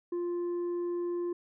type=tone with tanh clipping; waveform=triangle; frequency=349.2 Hz; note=F4; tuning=in tune; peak=-31 dBFS; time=0.12-1.33 s; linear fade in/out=5 ms; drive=8 dB; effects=none